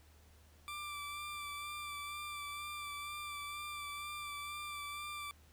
20% pulse tone with vibrato, 1174.7 Hz, D6, in tune, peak -37 dBFS, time 0.68-5.31 s, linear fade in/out 0 ms, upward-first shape sine, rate 2.1 Hz, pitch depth 20 cents each way, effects added 76 Hz sine -61 dBFS peak until 5.52 s + pink hiss -67 dBFS RMS until 5.52 s

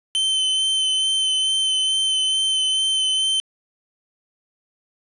45% pulse tone with vibrato, 3076 Hz, G7, 33 cents flat, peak -18 dBFS, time 0.15-3.4 s, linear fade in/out 0 ms, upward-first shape sine, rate 2.3 Hz, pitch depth 15 cents each way, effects resampled to 24000 Hz + 9-bit

